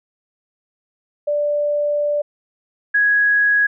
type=tone pair in turn; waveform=sine; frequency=587.3 / 1664 Hz; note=D5 / G#6; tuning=0 / +3 cents; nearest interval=octave + tritone; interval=1803 cents; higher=second; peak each=-16 / -12 dBFS; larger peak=second; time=1.27-2.22 / 2.94-3.67 s; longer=first; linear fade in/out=10 ms; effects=none